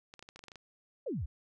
clicks, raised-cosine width 0.2 ms, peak -32 dBFS, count 10, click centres 0.139 / 0.193 / 0.226 / 0.289 / 0.36 / 0.392 / 0.439 / 0.483 / 0.518 / 0.557 s
sine exponential sweep, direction down, 622.3 to 58.27 Hz, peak -33 dBFS, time 1.06-1.26 s, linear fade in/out 10 ms
effects none

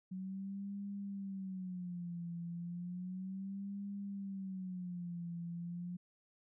sine tone with vibrato, 185 Hz, F#3, in tune, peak -40 dBFS, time 0.11-5.97 s, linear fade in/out 10 ms, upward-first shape sine, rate 0.33 Hz, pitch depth 140 cents each way, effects none

